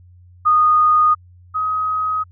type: tone pair in turn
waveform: sine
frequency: 1234 / 1262.8 Hz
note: D#6 / D#6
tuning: -15 / +25 cents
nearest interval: unison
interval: 40 cents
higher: second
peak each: -10 / -17 dBFS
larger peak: first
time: 0.45-1.15 / 1.54-2.24 s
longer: neither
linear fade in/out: 20 ms
effects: added 89 Hz sine -43 dBFS peak until 2.31 s